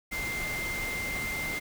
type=tone in noise; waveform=sine; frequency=2093 Hz; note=C7; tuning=in tune; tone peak=-32 dBFS; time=0.11-1.6 s; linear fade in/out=20 ms; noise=pink; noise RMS=-37 dBFS; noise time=0.11-1.6 s; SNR=+2 dB; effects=none